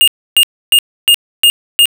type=tone bursts; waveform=square; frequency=2832 Hz; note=F7; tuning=23 cents sharp; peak=-5 dBFS; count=6; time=0.01-1.856 s; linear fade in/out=0 ms; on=66 ms; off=290 ms; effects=none